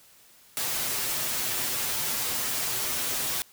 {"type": "noise with comb filter", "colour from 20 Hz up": "white", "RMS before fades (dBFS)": -29, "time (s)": [0.57, 3.42], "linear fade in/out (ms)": 0, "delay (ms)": 7.9, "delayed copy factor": 0.75, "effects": ["white hiss -56 dBFS RMS until 3.52 s"]}